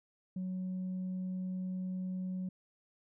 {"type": "tone", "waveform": "sine", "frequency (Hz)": 185, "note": "F#3", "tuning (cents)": 0, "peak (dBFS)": -33, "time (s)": [0.36, 2.49], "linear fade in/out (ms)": 5, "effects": ["tanh soft clip ceiling -33 dBFS"]}